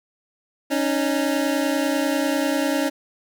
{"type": "tone pair together", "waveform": "25% pulse", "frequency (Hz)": [277.2, 307.3], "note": ["C#4", "D#4"], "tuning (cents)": [0, -21], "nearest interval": "major second", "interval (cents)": 179, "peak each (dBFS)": [-18, -20], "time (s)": [0.7, 2.9], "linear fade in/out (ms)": 20, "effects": ["9-bit"]}